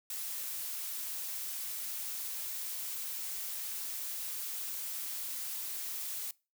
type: noise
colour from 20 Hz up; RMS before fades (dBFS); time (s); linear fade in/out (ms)
blue; -39; 0.1-6.31; 2
effects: noise-tail reverb RT60 0.3 s tail -23 dB re dry